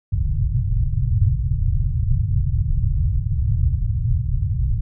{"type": "low-pass noise", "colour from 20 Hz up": "white", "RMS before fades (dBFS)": -19, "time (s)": [0.12, 4.81], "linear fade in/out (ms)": 5, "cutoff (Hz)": 130, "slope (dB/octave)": 48, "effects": []}